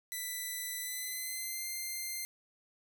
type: tone with pitch glide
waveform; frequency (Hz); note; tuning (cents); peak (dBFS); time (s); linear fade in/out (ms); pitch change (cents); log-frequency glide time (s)
5% pulse; 1991 to 2095; B6 to C7; +14 to +2; -27; 0.12-2.25; 0; +88; 0.81-1.68
effects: none